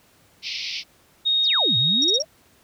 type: band-pass noise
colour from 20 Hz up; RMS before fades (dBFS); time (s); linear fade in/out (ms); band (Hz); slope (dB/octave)
white; -30; 0.42-0.84; 50; 2100 to 5500; 96
type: tone with pitch glide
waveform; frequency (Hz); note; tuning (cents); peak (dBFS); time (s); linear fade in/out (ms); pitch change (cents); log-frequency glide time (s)
sine; 3729 to 3753; A#7 to A#7; 0 to +11; -17; 1.25-2.19; 20; +11; 1.44-2.03
type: exponential two-way sweep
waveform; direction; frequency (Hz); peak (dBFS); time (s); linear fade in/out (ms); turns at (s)
sine; down then up; 6645 to 110.8 to 672; -25; 1.43-2.25; 50; 1.77
type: tone bursts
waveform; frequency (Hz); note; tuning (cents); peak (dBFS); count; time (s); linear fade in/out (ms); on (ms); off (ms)
sine; 5588; F8; 0; -21; 4; 2.02-2.222; 2; 22; 38
effects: pink hiss -57 dBFS RMS until 2.63 s + high-pass 60 Hz 12 dB/octave